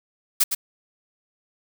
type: noise with echo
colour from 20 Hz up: blue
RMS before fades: -17 dBFS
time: 0.4-0.44 s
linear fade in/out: 10 ms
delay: 110 ms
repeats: 1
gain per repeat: -7 dB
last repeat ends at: 0.55 s
effects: none